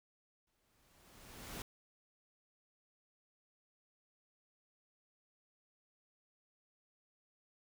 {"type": "noise with exponential growth", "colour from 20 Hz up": "pink", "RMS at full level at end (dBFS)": -44, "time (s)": [0.47, 1.62], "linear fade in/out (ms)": 2, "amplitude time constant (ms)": 250, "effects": []}